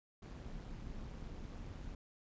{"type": "noise with amplitude modulation", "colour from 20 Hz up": "brown", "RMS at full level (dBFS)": -44, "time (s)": [0.22, 1.95], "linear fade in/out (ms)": 5, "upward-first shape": "sine", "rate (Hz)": 194, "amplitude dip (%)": 65, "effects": ["resampled to 16000 Hz"]}